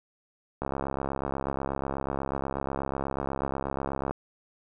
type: click train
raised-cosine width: 1 ms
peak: -16 dBFS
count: 239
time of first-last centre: 0.62-4.11 s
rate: 68.2 Hz
effects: none